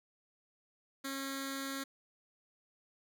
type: tone with notch filter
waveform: 10% pulse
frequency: 272.1 Hz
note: C#4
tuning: 32 cents flat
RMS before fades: -40 dBFS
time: 1.04-1.84 s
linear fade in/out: 10 ms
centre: 750 Hz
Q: 0.62
effects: none